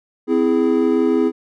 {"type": "chord", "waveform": "triangle", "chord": "C augmented", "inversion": "none", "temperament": "equal with one note detuned", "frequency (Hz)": [257.6, 329.6, 415.3], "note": ["C4", "E4", "G#4"], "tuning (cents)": [-27, 0, 0], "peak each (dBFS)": -16, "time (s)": [0.27, 1.32], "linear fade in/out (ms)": 50, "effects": []}